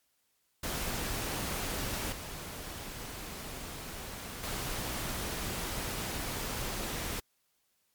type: noise with level steps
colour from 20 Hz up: pink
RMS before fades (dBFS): -35 / -42 / -36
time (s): 0.63-7.2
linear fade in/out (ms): 5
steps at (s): 2.12 / 4.43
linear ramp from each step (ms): 5
effects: white hiss -75 dBFS RMS until 7.94 s + MP3 96 kbps